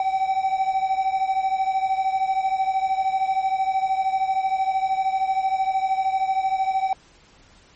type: beating tone pair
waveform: triangle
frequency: 763 / 776 Hz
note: G5 / G5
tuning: -47 / -18 cents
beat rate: 13 Hz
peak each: -19 / -23 dBFS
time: 0-6.93 s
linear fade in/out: 2 ms
effects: pink hiss -53 dBFS RMS until 7.75 s + MP3 32 kbps